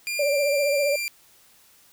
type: tone with pitch glide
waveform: sawtooth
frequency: 2400 to 2375 Hz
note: D7 to D7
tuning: +37 to +19 cents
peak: -23 dBFS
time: 0.07-1.08 s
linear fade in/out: 0 ms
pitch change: -18 cents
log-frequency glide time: 0.19-0.24 s
type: tone with vibrato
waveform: sine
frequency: 570 Hz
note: C#5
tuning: 48 cents sharp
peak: -20 dBFS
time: 0.19-0.96 s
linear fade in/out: 5 ms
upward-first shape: triangle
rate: 15 Hz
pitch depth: 73 cents each way
effects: white hiss -56 dBFS RMS until 1.92 s